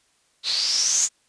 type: noise with low-pass filter sweep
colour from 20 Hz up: blue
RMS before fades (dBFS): -22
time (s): 0.43-1.09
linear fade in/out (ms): 50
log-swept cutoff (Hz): 4000 to 7100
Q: 8.5
effects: white hiss -64 dBFS RMS until 1.28 s + resampled to 22050 Hz